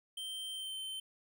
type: tone with pitch glide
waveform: square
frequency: 3130 to 3094 Hz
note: G7 to G7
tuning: -3 to -23 cents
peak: -40 dBFS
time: 0.17-1 s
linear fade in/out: 5 ms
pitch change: -20 cents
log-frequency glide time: 0.51-0.79 s
effects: none